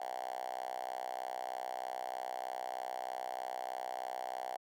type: tone with high-pass filter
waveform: 5% pulse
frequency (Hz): 63.2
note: B1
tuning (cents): +41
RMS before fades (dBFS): -41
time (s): 0-4.57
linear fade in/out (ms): 5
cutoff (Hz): 740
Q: 7.4
effects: none